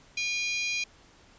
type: harmonic tone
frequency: 810 Hz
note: G#5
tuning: 43 cents flat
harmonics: 3 / 4 / 5 / 6 / 7 / 8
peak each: -29 / -41 / -38 / -39 / -42 / -39 dBFS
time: 0.17-0.84 s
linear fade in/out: 5 ms
effects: pink hiss -57 dBFS RMS until 1.38 s + resampled to 16000 Hz